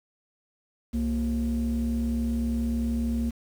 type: tone pair together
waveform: sine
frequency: 65.16 / 232.2 Hz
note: C2 / A#3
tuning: -7 / -7 cents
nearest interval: octave + minor seventh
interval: 2200 cents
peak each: -26 / -24 dBFS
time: 0.93-3.31 s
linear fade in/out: 20 ms
effects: tanh soft clip ceiling -21 dBFS + 8-bit